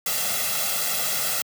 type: noise with comb filter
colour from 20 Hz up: white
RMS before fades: -25 dBFS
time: 0.06-1.42 s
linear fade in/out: 2 ms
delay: 1.5 ms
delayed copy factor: +0.85
effects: high-pass 150 Hz 12 dB/octave